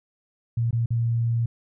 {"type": "tone with dropouts", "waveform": "sine", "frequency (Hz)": 116.54, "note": "A#2", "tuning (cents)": 0, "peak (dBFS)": -20, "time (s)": [0.57, 1.46], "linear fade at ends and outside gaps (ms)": 5, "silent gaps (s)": [[0.709, 0.728], [0.86, 0.905]], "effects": []}